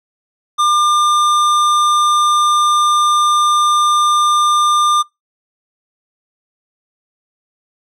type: tone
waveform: square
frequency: 1200 Hz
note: D6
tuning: 37 cents sharp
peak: -11 dBFS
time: 0.58-5.03 s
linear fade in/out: 20 ms
effects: noise-tail reverb RT60 0.2 s tail -24 dB re dry + low-pass 8000 Hz 12 dB/octave